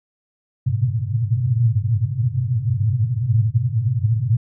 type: band-pass noise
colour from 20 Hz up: pink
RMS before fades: -19 dBFS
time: 0.66-4.37 s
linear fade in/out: 5 ms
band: 100 to 130 Hz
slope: 96 dB/octave
effects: none